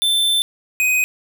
square tone pair in turn, 3543 / 2505 Hz, A7 / D#7, +11 / +11 cents, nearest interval tritone, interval 600 cents, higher first, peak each -15 dBFS, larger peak neither, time 0.02-0.42 / 0.8-1.04 s, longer first, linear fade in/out 0 ms, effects none

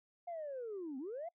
sine linear two-way sweep, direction down then up, 712 to 250.6 to 712 Hz, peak -39 dBFS, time 0.27-1.29 s, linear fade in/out 10 ms, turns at 0.98 s, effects noise-tail reverb RT60 0.1 s tail -24 dB re dry + tanh soft clip ceiling -37 dBFS

